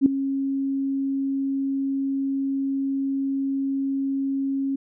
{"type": "tone with ADSR envelope", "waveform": "sine", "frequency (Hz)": 272.6, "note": "C#4", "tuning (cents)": -29, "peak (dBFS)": -9, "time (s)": [0.01, 4.76], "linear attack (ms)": 50, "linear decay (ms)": 3, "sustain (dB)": -13, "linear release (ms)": 8, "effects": []}